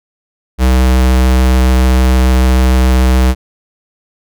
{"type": "tone", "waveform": "square", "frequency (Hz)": 63.8, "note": "C2", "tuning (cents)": -43, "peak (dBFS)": -7, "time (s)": [0.58, 3.35], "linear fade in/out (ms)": 50, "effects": []}